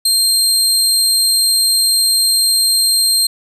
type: tone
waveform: 25% pulse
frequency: 4186 Hz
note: C8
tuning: in tune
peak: -6 dBFS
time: 0.05-3.27 s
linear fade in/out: 5 ms
effects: none